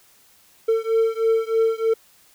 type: beating tone pair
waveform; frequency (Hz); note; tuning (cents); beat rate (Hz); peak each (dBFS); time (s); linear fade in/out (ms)
triangle; 448.3 / 451.5; A4 / A4; +32 / +45; 3.2; -18 / -19; 0.68-1.94; 10
effects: white hiss -55 dBFS RMS until 2.34 s